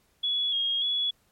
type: tone with vibrato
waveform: sine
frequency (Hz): 3322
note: G#7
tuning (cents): 0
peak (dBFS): -24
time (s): 0.23-1.11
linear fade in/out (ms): 10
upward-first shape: square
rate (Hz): 1.7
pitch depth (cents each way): 33
effects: pink hiss -67 dBFS RMS until 1.31 s + MP3 64 kbps

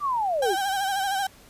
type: linear sweep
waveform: sine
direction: down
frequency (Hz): 1201 to 314.2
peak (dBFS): -22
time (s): 0-0.56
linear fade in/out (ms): 50
type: tone with vibrato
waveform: 35% pulse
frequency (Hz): 784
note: G5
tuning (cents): 0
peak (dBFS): -22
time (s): 0.42-1.27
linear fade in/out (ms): 5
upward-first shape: sine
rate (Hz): 13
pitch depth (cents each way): 56
effects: pink hiss -52 dBFS RMS until 1.49 s + resampled to 32000 Hz

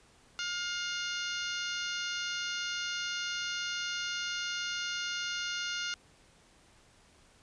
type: harmonic tone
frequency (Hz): 709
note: F5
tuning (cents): +26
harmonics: 2 / 3 / 4 / 5 / 6 / 7 / 8 / 9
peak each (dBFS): -37 / -44 / -39 / -43 / -43 / -46 / -47 / -45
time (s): 0.39-5.94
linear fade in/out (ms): 0
effects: pink hiss -62 dBFS RMS until 7.42 s + resampled to 22050 Hz

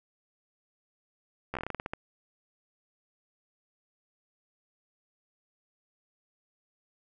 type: slowing click train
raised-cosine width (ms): 0.5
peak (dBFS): -19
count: 12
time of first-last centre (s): 1.54-1.935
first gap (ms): 13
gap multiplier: 1.19
effects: none

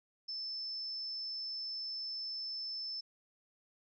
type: tone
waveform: sine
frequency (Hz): 5274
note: E8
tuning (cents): 0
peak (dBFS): -38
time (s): 0.28-3.01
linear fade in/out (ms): 10
effects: none

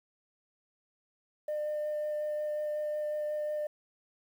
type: tone with vibrato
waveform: sine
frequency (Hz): 602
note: D5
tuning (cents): +43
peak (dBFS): -29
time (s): 1.48-3.67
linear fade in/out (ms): 5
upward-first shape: sine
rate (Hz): 5.5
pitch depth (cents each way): 8
effects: tanh soft clip ceiling -29 dBFS + 10-bit

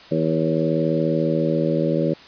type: harmonic tone with a mistuned harmonic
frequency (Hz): 80.6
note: E2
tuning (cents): -38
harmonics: 2 / 3 / 4 / 5 / 6 / 7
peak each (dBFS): -23 / -26 / -24 / -27 / -27 / -24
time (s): 0.11-2.14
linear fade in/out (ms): 10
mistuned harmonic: 7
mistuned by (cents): -20
effects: white hiss -44 dBFS RMS until 2.27 s + resampled to 11025 Hz

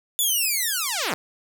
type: linear sweep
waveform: 5% pulse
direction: down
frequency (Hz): 3520 to 131.6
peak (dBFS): -12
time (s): 0.19-1.14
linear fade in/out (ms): 0
effects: none

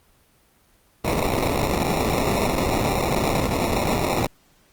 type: noise with sample-and-hold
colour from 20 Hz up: white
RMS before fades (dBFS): -22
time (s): 1.04-4.27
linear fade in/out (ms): 10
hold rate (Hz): 1575
effects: pink hiss -59 dBFS RMS until 4.72 s + Opus 24 kbps

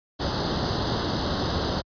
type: noise with comb filter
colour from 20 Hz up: pink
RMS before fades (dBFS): -25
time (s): 0.19-1.82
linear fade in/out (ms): 20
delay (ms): 0.21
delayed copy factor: +0.9
effects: high-pass 60 Hz 12 dB/octave + resampled to 11025 Hz

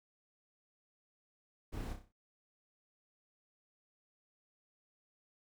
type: noise with echo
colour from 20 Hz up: brown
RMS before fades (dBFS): -42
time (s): 1.72-1.94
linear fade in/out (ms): 20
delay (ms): 31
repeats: 6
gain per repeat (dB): -6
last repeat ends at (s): 2.126
effects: none

